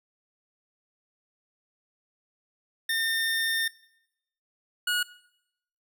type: tone pair in turn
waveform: 25% pulse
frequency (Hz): 1815 / 1451.8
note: A#6 / F#6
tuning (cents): -47 / -33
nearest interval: major third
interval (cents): 386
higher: first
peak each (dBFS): -21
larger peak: neither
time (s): 2.89-3.68 / 4.87-5.03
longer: first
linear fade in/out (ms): 5
effects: noise-tail reverb RT60 0.8 s tail -20 dB re dry